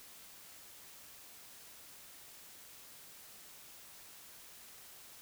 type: silence
effects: white hiss -55 dBFS RMS until 5.21 s